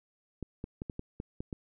clicks, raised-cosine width 3 ms, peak -24 dBFS, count 8, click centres 0.427 / 0.641 / 0.819 / 0.898 / 0.994 / 1.201 / 1.405 / 1.528 s, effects none

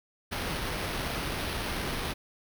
pink noise with sample-and-hold, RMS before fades -33 dBFS, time 0.31-2.14 s, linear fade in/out 20 ms, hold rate 7350 Hz, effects none

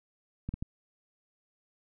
clicks, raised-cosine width 5 ms, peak -22 dBFS, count 3, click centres 0.49 / 0.54 / 0.625 s, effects none

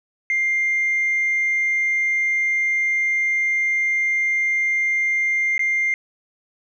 sine tone with dropouts, 2100 Hz, C7, 6 cents sharp, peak -16 dBFS, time 0.3-5.94 s, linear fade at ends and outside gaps 1 ms, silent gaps 5.579-5.593 s, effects tanh soft clip ceiling -14 dBFS

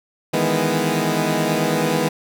15% pulse chord, E major seventh, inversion third, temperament equal, 155.56 / 164.81 / 207.7 / 246.9 Hz, D#3 / E3 / G#3 / B3, 0 / 0 / 0 / 0 cents, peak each -17 dBFS, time 0.33-2.09 s, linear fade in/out 10 ms, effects none

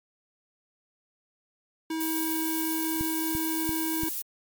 square tone, 321 Hz, E4, 46 cents flat, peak -29 dBFS, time 1.9-4.09 s, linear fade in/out 5 ms
violet noise, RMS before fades -32 dBFS, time 2-4.22 s, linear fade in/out 5 ms
click train, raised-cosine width 5 ms, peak -22 dBFS, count 4, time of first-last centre 3.01-4.034 s, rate 2.93 Hz
effects MP3 96 kbps

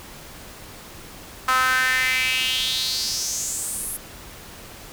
sawtooth tone with high-pass filter sweep, 257.5 Hz, C4, 28 cents flat, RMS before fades -23 dBFS, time 1.48-3.97 s, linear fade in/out 5 ms, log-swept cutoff 1200 to 11000 Hz, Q 4.7, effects pink hiss -41 dBFS RMS until 4.92 s

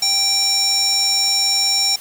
square tone with band-pass filter, 784 Hz, G5, in tune, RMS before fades -17 dBFS, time 0.02-1.96 s, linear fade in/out 5 ms, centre 5900 Hz, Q 7.3, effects white hiss -38 dBFS RMS until 2 s

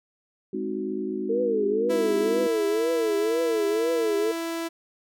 sine chord, Ab dominant seventh, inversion none, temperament equal, 207.7 / 261.6 / 311.1 / 370 Hz, Ab3 / C4 / Eb4 / Gb4, 0 / 0 / 0 / 0 cents, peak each -33 / -34 / -33 / -30 dBFS, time 0.53-2.47 s, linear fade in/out 5 ms
sine tone with vibrato, 446.2 Hz, A4, 24 cents sharp, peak -22 dBFS, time 1.29-4.32 s, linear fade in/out 10 ms, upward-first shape triangle, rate 2 Hz, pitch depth 200 cents each way
sawtooth tone with pitch glide, 330 to 332.1 Hz, E4 to E4, +2 to +13 cents, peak -24 dBFS, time 1.89-4.69 s, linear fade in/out 20 ms, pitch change +11 cents, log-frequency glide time 2.2-3.52 s
effects none

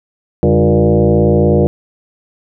sine tone with frequency modulation, 139.8 Hz, C#3, 15 cents sharp, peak -7 dBFS, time 0.43-1.67 s, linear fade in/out 0 ms, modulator 112 Hz, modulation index 3.9, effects none

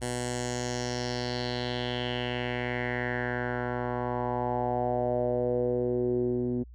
10% pulse tone with low-pass filter sweep, 122.9 Hz, B2, 8 cents flat, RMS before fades -30 dBFS, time 0.01-6.64 s, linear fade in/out 20 ms, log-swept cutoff 9100 to 290 Hz, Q 3.9, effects added 60 Hz sine -45 dBFS peak until 6.74 s

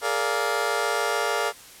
20% pulse chord, Bb dominant seventh, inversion third, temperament just, 419.5 / 466.2 / 582.7 / 699.2 Hz, Ab4 / Bb4 / D5 / F5, +17 / 0 / -14 / +2 cents, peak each -24 dBFS, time 0.01-1.53 s, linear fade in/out 50 ms, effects white hiss -46 dBFS RMS until 1.8 s + low-pass 12000 Hz 12 dB/octave

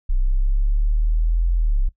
sine exponential two-way sweep, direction up then down, 31 to 43.34 to 31 Hz, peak -15 dBFS, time 0.09-1.89 s, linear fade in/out 10 ms, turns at 1.53 s, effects noise-tail reverb RT60 0.1 s tail -17 dB re dry

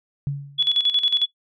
sine tone with exponential decay, 141.2 Hz, C#3, 32 cents sharp, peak -19 dBFS, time 0.27-0.73 s, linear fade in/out 0 ms, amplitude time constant 100 ms
sine tone with tremolo, 3399 Hz, G#7, 39 cents sharp, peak -15 dBFS, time 0.58-1.26 s, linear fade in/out 20 ms, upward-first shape square, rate 11 Hz, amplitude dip 70%
effects noise-tail reverb RT60 0.1 s tail -17 dB re dry

